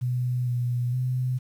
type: tone with pitch steps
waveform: sine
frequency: 124.5 / 122.3 / 127.2 Hz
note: B2 / B2 / C3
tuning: +14 / -16 / -48 cents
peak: -23 dBFS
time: 0.01-1.39 s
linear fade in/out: 20 ms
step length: 460 ms
effects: 9-bit